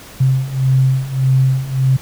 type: beating tone pair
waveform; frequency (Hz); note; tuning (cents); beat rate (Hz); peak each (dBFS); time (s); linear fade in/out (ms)
sine; 130.81 / 132.51; C3 / C3; 0 / +22; 1.7; -16 / -13; 0.2-1.97; 10
effects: pink hiss -37 dBFS RMS until 2.01 s